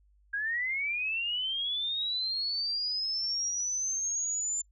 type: linear sweep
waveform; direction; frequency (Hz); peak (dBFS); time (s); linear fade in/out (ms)
sine; up; 1605 to 7190; -29; 0.33-4.62; 10
effects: noise-tail reverb RT60 0.1 s tail -23 dB re dry + added 50 Hz sine -61 dBFS peak until 4.71 s